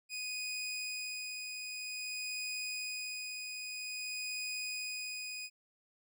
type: tone with tremolo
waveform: 20% pulse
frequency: 2489 Hz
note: D#7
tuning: in tune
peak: -32 dBFS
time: 0.09-5.5 s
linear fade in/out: 50 ms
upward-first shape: sine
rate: 0.51 Hz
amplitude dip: 35%
effects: none